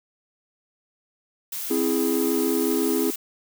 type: noise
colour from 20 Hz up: blue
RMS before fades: -31 dBFS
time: 1.52-3.16 s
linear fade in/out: 5 ms
type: chord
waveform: triangle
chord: C augmented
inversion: none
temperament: equal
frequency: 261.6 / 329.6 / 415.3 Hz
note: C4 / E4 / G#4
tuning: 0 / 0 / 0 cents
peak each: -23 dBFS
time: 1.7-3.11 s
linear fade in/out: 10 ms
effects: none